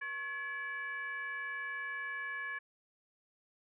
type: tone with frequency modulation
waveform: sine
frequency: 1700 Hz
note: G#6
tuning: 40 cents sharp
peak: -37 dBFS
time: 0.01-2.59 s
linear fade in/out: 10 ms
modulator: 607 Hz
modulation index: 0.73
effects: none